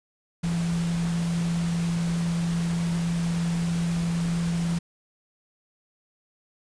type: tone in noise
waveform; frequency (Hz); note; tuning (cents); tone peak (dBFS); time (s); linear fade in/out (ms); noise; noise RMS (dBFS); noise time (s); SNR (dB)
sine; 169.5; E3; +49; -23; 0.43-4.79; 10; pink; -37; 0.43-4.79; +11
effects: resampled to 22050 Hz